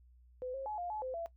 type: tone with pitch steps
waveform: sine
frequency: 506 / 538 / 849 / 704 / 855 / 516 / 672 Hz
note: B4 / C5 / G#5 / F5 / A5 / C5 / E5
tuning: +42 / +48 / +38 / +14 / -50 / -24 / +33 cents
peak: -37 dBFS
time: 0.42-1.26 s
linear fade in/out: 0 ms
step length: 120 ms
effects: noise-tail reverb RT60 0.1 s tail -17 dB re dry + added 61 Hz sine -59 dBFS peak until 1.36 s